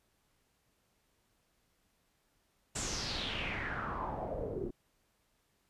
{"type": "noise with low-pass filter sweep", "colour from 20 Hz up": "pink", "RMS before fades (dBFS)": -38, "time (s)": [2.75, 4.71], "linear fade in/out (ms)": 10, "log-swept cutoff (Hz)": [8000, 330], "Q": 4.9, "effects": ["pink hiss -75 dBFS RMS until 5.69 s", "resampled to 32000 Hz"]}